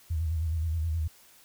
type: tone with vibrato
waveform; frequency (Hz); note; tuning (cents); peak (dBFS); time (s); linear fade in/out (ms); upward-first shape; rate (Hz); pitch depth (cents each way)
sine; 80.6; E2; -38; -26; 0.1-1.08; 10; square; 9.5; 65
effects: white hiss -57 dBFS RMS until 1.44 s